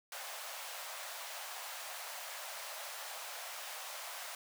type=high-pass noise; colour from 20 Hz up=pink; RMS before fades=-45 dBFS; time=0.12-4.35 s; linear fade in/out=2 ms; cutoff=580 Hz; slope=48 dB/octave; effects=none